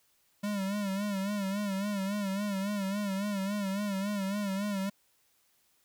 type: tone with vibrato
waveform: square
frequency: 199.5 Hz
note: G3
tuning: 31 cents sharp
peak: -31 dBFS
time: 0.43-4.9 s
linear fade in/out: 10 ms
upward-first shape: sine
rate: 3.6 Hz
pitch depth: 77 cents each way
effects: white hiss -70 dBFS RMS until 5.84 s